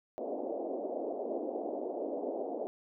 white band-pass noise, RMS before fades -37 dBFS, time 0.18-2.67 s, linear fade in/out 0 ms, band 260 to 690 Hz, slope 48 dB/octave, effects none

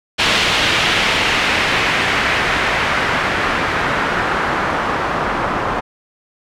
white noise with low-pass filter sweep, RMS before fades -17 dBFS, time 0.18-5.81 s, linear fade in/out 20 ms, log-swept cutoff 3200 to 1100 Hz, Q 1.3, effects none

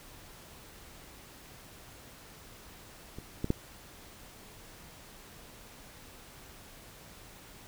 clicks, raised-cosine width 3 ms, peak -29 / -18 / -13 dBFS, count 3, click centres 3.186 / 3.444 / 3.504 s, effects pink hiss -52 dBFS RMS until 7.67 s

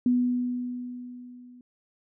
sine tone with level ramp, 246.9 Hz, B3, in tune, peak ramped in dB -18 to -47 dBFS, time 0.06-1.61 s, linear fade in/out 2 ms, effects none

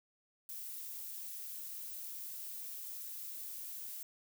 violet noise with high-pass filter sweep, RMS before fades -45 dBFS, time 0.49-4.03 s, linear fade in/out 2 ms, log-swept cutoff 220 to 610 Hz, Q 5, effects none

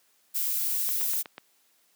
violet noise, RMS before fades -28 dBFS, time 0.34-1.23 s, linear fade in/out 20 ms
click train, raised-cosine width 0.3 ms, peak -23 dBFS, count 5, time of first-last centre 0.89-1.381 s, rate 8.15 Hz
effects white hiss -66 dBFS RMS until 1.95 s + high-pass 200 Hz 12 dB/octave

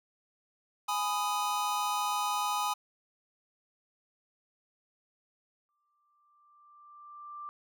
square chord, G# minor, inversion none, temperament just, 830.6 / 996.7 / 1245.9 Hz, G#5 / B5 / D#6, 0 / +16 / +2 cents, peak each -34 / -35 / -34 dBFS, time 0.88-2.74 s, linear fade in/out 10 ms
sine tone with exponential growth, 1180 Hz, D6, 8 cents sharp, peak -38 dBFS, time 5.69-7.49 s, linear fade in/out 0 ms, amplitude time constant 390 ms
effects none

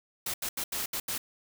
white noise bursts at uneven times, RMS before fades -33 dBFS, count 6, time 0.26-0.34 / 0.42-0.49 / 0.57-0.64 / 0.72-0.86 / 0.93-1 / 1.08-1.18 s, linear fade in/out 5 ms, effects none

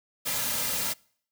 white noise with comb filter, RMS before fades -29 dBFS, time 0.25-0.94 s, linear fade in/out 20 ms, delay 2.7 ms, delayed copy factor -0.6, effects noise-tail reverb RT60 0.6 s tail -26 dB re dry

